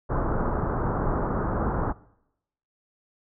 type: low-pass noise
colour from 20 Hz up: pink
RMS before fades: -26 dBFS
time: 0.09-1.93 s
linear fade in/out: 20 ms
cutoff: 1400 Hz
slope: 48 dB/octave
effects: noise-tail reverb RT60 0.8 s tail -21 dB re dry